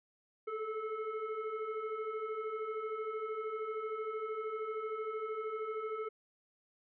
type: tone with frequency modulation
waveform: sine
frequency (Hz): 440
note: A4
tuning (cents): 0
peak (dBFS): -36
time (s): 0.47-6.09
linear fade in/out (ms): 10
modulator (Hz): 867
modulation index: 1.1
effects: none